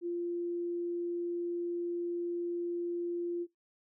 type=tone; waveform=sine; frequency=346.5 Hz; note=F4; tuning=14 cents flat; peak=-32 dBFS; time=0.01-3.47 s; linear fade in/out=50 ms; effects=noise-tail reverb RT60 0.2 s tail -22 dB re dry